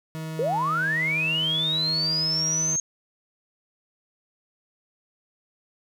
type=tone; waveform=40% pulse; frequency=159 Hz; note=D#3; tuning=38 cents sharp; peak=-30 dBFS; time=0.15-2.76 s; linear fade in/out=0 ms
type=linear sweep; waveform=sine; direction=up; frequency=430 to 6500 Hz; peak=-22 dBFS; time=0.39-2.8 s; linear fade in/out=2 ms
effects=none